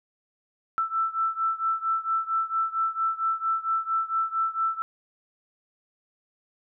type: beating tone pair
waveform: sine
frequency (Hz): 1326 / 1330.4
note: E6 / E6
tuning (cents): +10 / +16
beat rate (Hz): 4.4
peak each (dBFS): -26 / -28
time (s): 0.78-4.82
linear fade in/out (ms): 0
effects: none